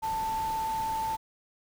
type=tone in noise; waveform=sine; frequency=886 Hz; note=A5; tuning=12 cents sharp; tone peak=-28 dBFS; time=0.02-1.17 s; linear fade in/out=20 ms; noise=pink; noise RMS=-42 dBFS; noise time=0.02-1.17 s; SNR=+11 dB; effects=none